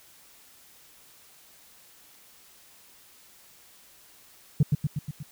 sine tone with echo, 146.83 Hz, D3, in tune, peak -13 dBFS, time 4.6-4.63 s, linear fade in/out 5 ms, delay 120 ms, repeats 5, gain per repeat -4 dB, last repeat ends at 5.23 s, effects tanh soft clip ceiling -14 dBFS + white hiss -55 dBFS RMS until 5.31 s

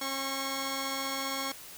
10% pulse tone pair together, 270 / 1095 Hz, C#4 / C#6, -45 / -22 cents, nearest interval 2 octaves, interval 2423 cents, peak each -27 / -26 dBFS, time 0.01-1.52 s, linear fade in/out 5 ms, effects white hiss -47 dBFS RMS until 1.77 s

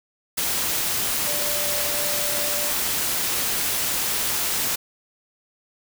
sine tone in noise, 587 Hz, D5, 1 cent flat, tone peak -32 dBFS, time 1.26-2.71 s, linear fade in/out 10 ms, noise white, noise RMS -24 dBFS, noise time 0.37-4.76 s, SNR -11 dB, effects none

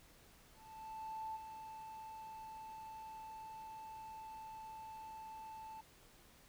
triangle tone with ADSR envelope, 880 Hz, A5, in tune, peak -37 dBFS, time 0.54-5.81 s, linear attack 810 ms, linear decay 23 ms, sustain -9 dB, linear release 5 ms, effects tanh soft clip ceiling -39 dBFS + pink hiss -64 dBFS RMS until 6.48 s

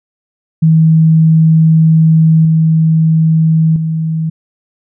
sine tone with level steps, 160.3 Hz, E3, 48 cents flat, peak -4 / -6 / -12 dBFS, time 0.62-4.3 s, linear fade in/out 10 ms, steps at 2.45 / 3.76 s, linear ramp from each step 2 ms, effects none

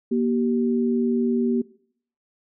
sine tone pair together, 237.9 / 386.1 Hz, A#3 / G4, +35 / -26 cents, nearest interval minor sixth, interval 839 cents, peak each -20 / -24 dBFS, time 0.11-1.62 s, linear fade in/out 10 ms, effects noise-tail reverb RT60 0.6 s tail -20 dB re dry

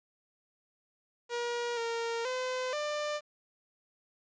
sawtooth tone with pitch steps, 477.1 / 462.7 / 510 / 596 Hz, A#4 / A#4 / C5 / D5, +40 / -13 / -44 / +25 cents, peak -28 dBFS, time 1.29-3.21 s, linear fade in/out 50 ms, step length 480 ms, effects resampled to 16000 Hz + 10-bit

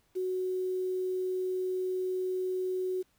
sine tone with quantisation, 370 Hz, F#4, in tune, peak -29 dBFS, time 0.15-3.03 s, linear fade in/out 20 ms, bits 9, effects pink hiss -71 dBFS RMS until 3.18 s

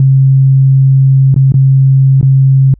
sine tone with dropouts, 134.4 Hz, C3, 47 cents sharp, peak -3 dBFS, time 0-2.74 s, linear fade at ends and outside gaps 2 ms, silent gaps 1.343-1.362 / 1.521-1.541 / 2.212-2.228 s, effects added 50 Hz sine -36 dBFS peak until 2.79 s

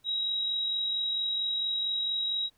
sine tone with amplitude modulation, 3834 Hz, A#7, 48 cents sharp, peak -26 dBFS, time 0.04-2.5 s, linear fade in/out 50 ms, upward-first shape sine, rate 44.4 Hz, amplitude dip 30%, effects pink hiss -69 dBFS RMS until 2.57 s

